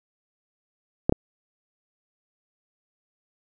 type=clicks; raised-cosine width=2 ms; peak=-5 dBFS; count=2; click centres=1.095 / 1.124 s; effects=none